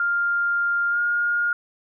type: tone with pitch glide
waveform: sine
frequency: 1400 to 1422 Hz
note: F6 to F6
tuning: +4 to +31 cents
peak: -19 dBFS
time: 0-1.53 s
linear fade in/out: 2 ms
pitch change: +27 cents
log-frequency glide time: 0.9-0.99 s
effects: none